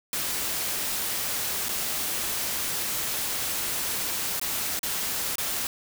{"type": "noise with dropouts", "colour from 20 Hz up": "white", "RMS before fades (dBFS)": -29, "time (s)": [0.13, 5.67], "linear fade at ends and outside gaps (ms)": 1, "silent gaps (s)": [[1.685, 1.691], [4.397, 4.414], [4.792, 4.831], [5.356, 5.382]], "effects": []}